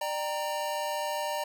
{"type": "chord", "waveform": "square", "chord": "G minor", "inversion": "second", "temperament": "equal with one note detuned", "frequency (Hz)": [597.9, 784, 932.3], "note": ["D5", "G5", "Bb5"], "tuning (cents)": [31, 0, 0], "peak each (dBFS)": [-34, -39, -34], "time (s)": [0.01, 1.44], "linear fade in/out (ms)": 5, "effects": []}